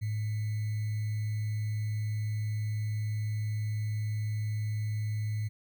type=tone with sample-and-hold; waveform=sine; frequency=107 Hz; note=A2; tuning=48 cents flat; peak=-29 dBFS; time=0.01-5.49 s; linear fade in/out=20 ms; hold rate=2100 Hz; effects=none